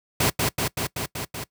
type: noise with echo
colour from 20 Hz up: pink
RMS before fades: -20 dBFS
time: 0.2-0.3 s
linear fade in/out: 5 ms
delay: 190 ms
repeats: 6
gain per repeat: -2 dB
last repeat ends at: 1.44 s
effects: noise-tail reverb RT60 0.1 s tail -21 dB re dry + high-pass 80 Hz 12 dB/octave